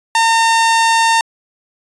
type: tone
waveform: sawtooth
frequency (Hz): 910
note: A#5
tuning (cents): -42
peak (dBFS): -6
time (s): 0.15-1.21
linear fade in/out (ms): 2
effects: resampled to 22050 Hz